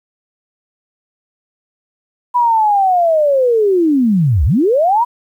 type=linear two-way sweep; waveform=sine; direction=down then up; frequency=990 to 60 to 990 Hz; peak=-9 dBFS; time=2.34-5.05 s; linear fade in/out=20 ms; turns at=4.45 s; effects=8-bit